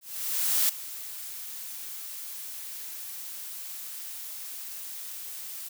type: noise with ADSR envelope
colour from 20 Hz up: blue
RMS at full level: -23 dBFS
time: 0.01-5.69 s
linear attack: 680 ms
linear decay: 7 ms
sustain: -16 dB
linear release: 11 ms
effects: none